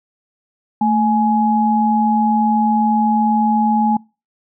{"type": "tone pair together", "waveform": "sine", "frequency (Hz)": [221.5, 839], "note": ["A3", "G#5"], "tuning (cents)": [12, 17], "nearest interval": "octave + major seventh", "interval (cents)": 2305, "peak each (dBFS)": -15, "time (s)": [0.81, 3.97], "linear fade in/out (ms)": 5, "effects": ["noise-tail reverb RT60 0.3 s tail -25 dB re dry"]}